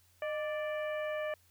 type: harmonic tone with a mistuned harmonic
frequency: 587.3 Hz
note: D5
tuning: in tune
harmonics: 1 / 2 / 3 / 4 / 5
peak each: -34 / -45 / -43 / -47 / -53 dBFS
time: 0.22-1.34 s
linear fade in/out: 2 ms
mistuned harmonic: 1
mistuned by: +72 cents
effects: added 88 Hz sine -68 dBFS peak until 1.5 s + white hiss -68 dBFS RMS until 1.5 s